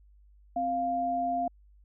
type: tone pair together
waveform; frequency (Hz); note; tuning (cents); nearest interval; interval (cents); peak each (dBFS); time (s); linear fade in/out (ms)
sine; 261.4 / 698.5; C4 / F5; -1 / 0; octave + perfect fourth; 1701; -35 / -27; 0.56-1.48; 5
effects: added 50 Hz sine -55 dBFS peak until 1.84 s